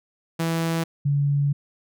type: tone pair in turn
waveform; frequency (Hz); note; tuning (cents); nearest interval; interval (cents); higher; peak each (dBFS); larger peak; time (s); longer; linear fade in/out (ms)
sawtooth / sine; 164.81 / 142.52; E3 / C#3; 0 / +48; minor third; 252; first; -18; neither; 0.39-0.84 / 1.05-1.53; second; 10
effects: none

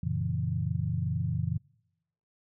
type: chord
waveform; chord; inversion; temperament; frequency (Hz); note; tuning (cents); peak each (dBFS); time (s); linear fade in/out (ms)
sine; F# dominant seventh; none; equal with one note detuned; 91.7 / 116.54 / 138.59 / 164.81; F#2 / A#2 / C#3 / E3; -15 / 0 / 0 / 0; -33; 0.03-1.58; 5
effects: noise-tail reverb RT60 0.9 s tail -26 dB re dry

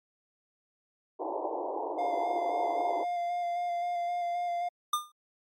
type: band-pass noise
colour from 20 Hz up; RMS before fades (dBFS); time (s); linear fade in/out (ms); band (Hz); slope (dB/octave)
white; -34; 1.19-3.05; 20; 300 to 970; 96
type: tone with vibrato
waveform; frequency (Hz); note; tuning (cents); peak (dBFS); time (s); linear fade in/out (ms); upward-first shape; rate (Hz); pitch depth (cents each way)
triangle; 700; F5; +4; -27; 1.98-4.69; 10; square; 3.8; 14
type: tone with exponential decay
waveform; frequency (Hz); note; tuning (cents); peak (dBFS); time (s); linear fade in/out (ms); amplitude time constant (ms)
square; 1205; D6; +44; -23; 4.93-5.12; 5; 40
effects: MP3 64 kbps

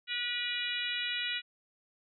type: harmonic tone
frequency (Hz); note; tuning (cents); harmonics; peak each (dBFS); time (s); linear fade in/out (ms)
485.2; B4; -31; 3 / 4 / 5 / 6 / 7 / 8; -41 / -39 / -38 / -37 / -41 / -39; 0.07-1.42; 50
effects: none

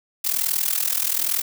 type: noise with amplitude modulation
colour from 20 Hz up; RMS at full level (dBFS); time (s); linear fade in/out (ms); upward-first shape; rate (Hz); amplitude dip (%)
blue; -19; 0.24-1.42; 10; sine; 41; 85
effects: none

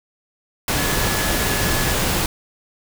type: tone in noise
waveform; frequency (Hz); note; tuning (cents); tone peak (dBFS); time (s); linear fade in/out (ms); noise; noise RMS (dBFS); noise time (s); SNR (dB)
sine; 1704; G#6; +44; -29; 0.78-1.94; 2; pink; -20; 0.68-2.26; -12
effects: none

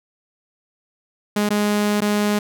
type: tone with dropouts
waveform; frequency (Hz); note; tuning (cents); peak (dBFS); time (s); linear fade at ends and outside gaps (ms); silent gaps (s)
sawtooth; 207.7; G#3; 0; -13; 1.36-2.39; 5; 1.491-1.504 / 2.006-2.017
effects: none

